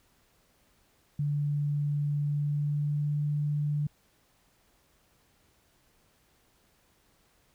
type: tone with pitch glide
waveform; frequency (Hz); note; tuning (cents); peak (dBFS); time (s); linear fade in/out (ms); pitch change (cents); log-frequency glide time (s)
sine; 145.8 to 147.49; D3 to D3; -12 to +8; -26; 1.19-3.87; 5; +20; 2.23-3.23
effects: pink hiss -67 dBFS RMS until 7.54 s